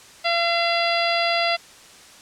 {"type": "harmonic tone", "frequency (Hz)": 682, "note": "F5", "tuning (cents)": -41, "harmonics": [1, 2, 3, 4, 5, 6, 7], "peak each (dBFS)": [-22, -28, -26, -27, -29, -31, -28], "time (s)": [0.24, 1.57], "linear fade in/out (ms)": 20, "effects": ["white hiss -46 dBFS RMS until 2.21 s", "low-pass 8000 Hz 12 dB/octave"]}